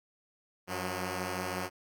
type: tone pair together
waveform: 5% pulse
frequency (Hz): 93.2 / 180.88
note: F#2 / F#3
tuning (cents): +13 / -39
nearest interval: major seventh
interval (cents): 1148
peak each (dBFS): -25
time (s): 0.67-1.7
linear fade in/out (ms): 50
effects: none